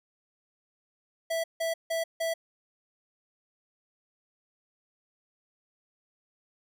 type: tone bursts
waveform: square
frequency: 658 Hz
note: E5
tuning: 3 cents flat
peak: -28 dBFS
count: 4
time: 1.3-2.34 s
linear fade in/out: 10 ms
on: 140 ms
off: 160 ms
effects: none